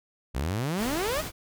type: exponential sweep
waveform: sawtooth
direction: up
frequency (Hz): 58.27 to 659.3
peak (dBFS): -23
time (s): 0.34-1.22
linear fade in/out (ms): 20
type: noise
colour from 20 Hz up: pink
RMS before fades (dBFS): -35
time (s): 0.76-1.32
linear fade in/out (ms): 50
effects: none